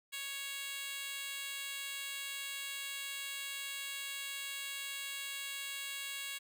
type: tone with high-pass filter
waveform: 10% pulse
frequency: 554.4 Hz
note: C#5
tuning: in tune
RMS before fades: -42 dBFS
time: 0.12-6.39 s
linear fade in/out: 20 ms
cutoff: 2600 Hz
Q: 0.82
effects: none